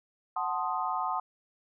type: chord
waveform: sine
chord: F# diminished seventh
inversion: none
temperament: equal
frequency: 740 / 880 / 1046.5 / 1244.5 Hz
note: F#5 / A5 / C6 / Eb6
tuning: 0 / 0 / 0 / 0 cents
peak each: -34 dBFS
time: 0.36-1.2 s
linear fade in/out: 5 ms
effects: none